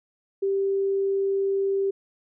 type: tone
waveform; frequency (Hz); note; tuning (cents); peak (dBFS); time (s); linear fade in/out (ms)
sine; 392; G4; 0; -21; 0.42-1.91; 10
effects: none